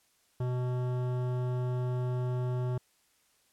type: tone with hard clipping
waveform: sine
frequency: 125 Hz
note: B2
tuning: 21 cents sharp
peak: -31 dBFS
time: 0.4-2.78 s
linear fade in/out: 5 ms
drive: 15 dB
effects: white hiss -69 dBFS RMS until 3.52 s + low-pass 12000 Hz 12 dB/octave